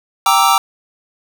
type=chord; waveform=square; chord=E half-diminished seventh; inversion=first; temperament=equal; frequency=784 / 932.3 / 1174.7 / 1318.5 Hz; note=G5 / Bb5 / D6 / E6; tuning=0 / 0 / 0 / 0 cents; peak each=-16 dBFS; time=0.26-0.58 s; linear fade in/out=2 ms; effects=none